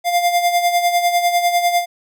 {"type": "tone with tremolo", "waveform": "square", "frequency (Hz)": 700, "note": "F5", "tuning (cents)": 4, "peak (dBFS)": -12, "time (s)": [0.04, 1.86], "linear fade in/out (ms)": 50, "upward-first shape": "sine", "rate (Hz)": 10, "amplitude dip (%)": 60, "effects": []}